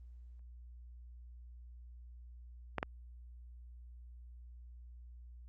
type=clicks; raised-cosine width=0.5 ms; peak=-19 / -19 dBFS; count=2; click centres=2.783 / 2.829 s; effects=added 60 Hz sine -50 dBFS peak until 5.48 s + Opus 24 kbps